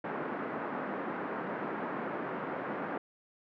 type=band-pass noise; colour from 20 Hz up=pink; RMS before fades=-37 dBFS; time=0.04-2.98 s; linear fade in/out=5 ms; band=200 to 1700 Hz; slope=24 dB/octave; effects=none